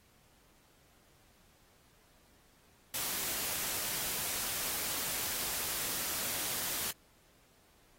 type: noise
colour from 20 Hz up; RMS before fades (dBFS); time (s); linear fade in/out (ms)
white; -36; 2.94-6.91; 2
effects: pink hiss -66 dBFS RMS until 7.98 s + AAC 48 kbps